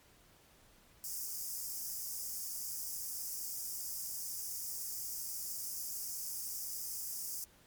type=high-pass noise; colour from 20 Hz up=white; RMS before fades=-41 dBFS; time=1.04-7.44 s; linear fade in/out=0 ms; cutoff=4900 Hz; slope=96 dB/octave; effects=pink hiss -64 dBFS RMS until 7.66 s + MP3 96 kbps